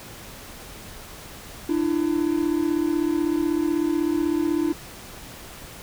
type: tone pair together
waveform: triangle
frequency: 299.8 / 335.9 Hz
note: D4 / E4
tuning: +36 / +33 cents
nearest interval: major second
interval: 197 cents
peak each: -21 dBFS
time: 1.69-4.73 s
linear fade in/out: 5 ms
effects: pink hiss -41 dBFS RMS until 5.82 s